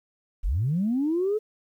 sine linear sweep, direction up, 30.67 to 440 Hz, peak -21 dBFS, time 0.43-1.39 s, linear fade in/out 20 ms, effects tanh soft clip ceiling -17 dBFS + 10-bit

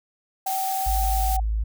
blue noise, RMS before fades -31 dBFS, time 0.46-1.37 s, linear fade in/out 10 ms
sine tone with pitch glide, 767 to 760.8 Hz, G5 to F#5, -38 to +48 cents, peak -24 dBFS, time 0.46-1.4 s, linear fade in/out 5 ms, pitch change -14 cents, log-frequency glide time 1.11-1.27 s
sine tone, 53.9 Hz, A1, 35 cents flat, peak -21 dBFS, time 0.86-1.64 s, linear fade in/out 10 ms
effects none

